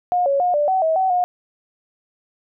sine tone with pitch steps, 716 / 556 / 717 / 589 / 756 / 642 / 757 / 719 Hz, F5 / C#5 / F5 / D5 / F#5 / E5 / F#5 / F#5, +43 / +5 / +45 / +5 / +37 / -46 / +39 / -50 cents, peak -15 dBFS, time 0.12-1.24 s, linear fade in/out 0 ms, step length 140 ms, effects none

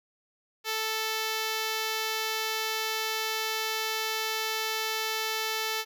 5% pulse tone, 440 Hz, A4, in tune, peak -17 dBFS, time 0.64-5.85 s, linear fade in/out 50 ms, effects none

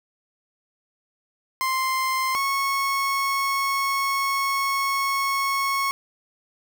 30% pulse tone pair in turn, 1046.5 / 1098.3 Hz, C6 / C#6, 0 / -16 cents, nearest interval minor second, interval 84 cents, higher second, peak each -19 dBFS, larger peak neither, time 1.61-2.35 / 2.35-5.91 s, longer second, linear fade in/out 0 ms, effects none

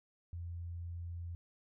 sine tone, 85.8 Hz, F2, 30 cents flat, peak -40 dBFS, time 0.33-1.35 s, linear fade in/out 0 ms, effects none

